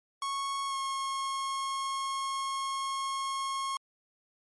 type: tone with pitch glide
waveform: 45% pulse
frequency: 1101 to 1085.2 Hz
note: C#6 to C#6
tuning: -12 to -37 cents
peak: -31 dBFS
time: 0.22-3.77 s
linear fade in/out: 2 ms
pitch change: -25 cents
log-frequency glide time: 0.67-0.75 s
effects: MP3 48 kbps